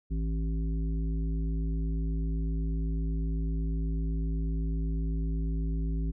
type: harmonic tone with a mistuned harmonic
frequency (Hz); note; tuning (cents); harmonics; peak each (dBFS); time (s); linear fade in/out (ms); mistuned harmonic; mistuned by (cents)
54; A1; -32; 1 / 3 / 5 / 7; -28 / -35 / -40 / -48; 0.1-6.12; 20; 7; +44
effects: none